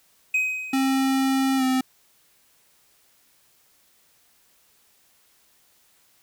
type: tone with exponential decay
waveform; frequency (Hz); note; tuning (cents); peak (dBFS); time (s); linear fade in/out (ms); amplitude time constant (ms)
triangle; 2521; D#7; +22; -16; 0.34-1.26; 5; 200
type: tone with pitch glide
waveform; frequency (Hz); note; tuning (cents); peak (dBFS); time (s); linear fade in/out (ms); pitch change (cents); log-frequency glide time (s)
square; 267.1 to 259.5; C4 to C4; +36 to -14; -20; 0.73-1.81; 5; -50; 1.57-1.63
effects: white hiss -61 dBFS RMS until 6.22 s